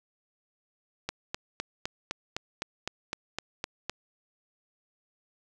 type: click train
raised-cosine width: 0.2 ms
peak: -14 dBFS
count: 12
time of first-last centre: 1.09-3.896 s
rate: 3.92 Hz
effects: none